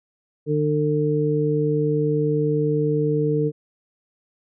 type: harmonic tone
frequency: 150 Hz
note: D3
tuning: 37 cents sharp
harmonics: 1 / 2 / 3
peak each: -22 / -25 / -21 dBFS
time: 0.46-3.52 s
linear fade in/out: 50 ms
effects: none